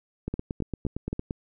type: two click trains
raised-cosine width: 3 ms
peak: -17 / -16 dBFS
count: 10 / 4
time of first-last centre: 0.28-1.309 / 0.34-1.129 s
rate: 8.75 / 3.8 Hz
effects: none